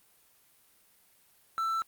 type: tone with quantisation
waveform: triangle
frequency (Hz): 1331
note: E6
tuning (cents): +16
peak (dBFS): -26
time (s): 1.58-1.82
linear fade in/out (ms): 0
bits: 9
effects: white hiss -64 dBFS RMS until 1.87 s + Opus 32 kbps